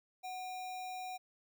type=tone with sample-and-hold; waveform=sine; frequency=740 Hz; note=F#5; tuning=in tune; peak=-40 dBFS; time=0.23-1.18 s; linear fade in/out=20 ms; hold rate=3150 Hz; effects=none